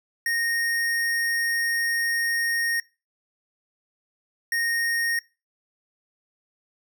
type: tone pair in turn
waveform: square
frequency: 1856 / 1856 Hz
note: A#6 / A#6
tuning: -8 / -8 cents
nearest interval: unison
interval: 0 cents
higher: neither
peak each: -23 dBFS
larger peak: neither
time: 0.26-2.8 / 4.52-5.19 s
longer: first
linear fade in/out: 2 ms
effects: noise-tail reverb RT60 0.3 s tail -23 dB re dry

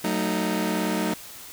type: chord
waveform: sawtooth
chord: D# diminished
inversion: first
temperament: just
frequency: 186.68 / 224 / 311.1 Hz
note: F#3 / A3 / D#4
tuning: +16 / +31 / 0 cents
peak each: -24 dBFS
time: 0.04-1.14 s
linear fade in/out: 5 ms
effects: white hiss -42 dBFS RMS until 1.52 s

